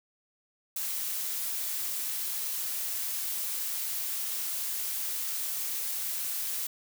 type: noise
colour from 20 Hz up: blue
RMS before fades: -33 dBFS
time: 0.76-6.67 s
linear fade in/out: 5 ms
effects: none